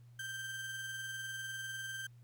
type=tone with tremolo; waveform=35% pulse; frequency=1568 Hz; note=G6; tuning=in tune; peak=-38 dBFS; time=0.19-2.07 s; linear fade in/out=5 ms; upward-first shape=square; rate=20 Hz; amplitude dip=25%; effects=added 120 Hz sine -55 dBFS peak until 2.23 s + pink hiss -75 dBFS RMS until 2.23 s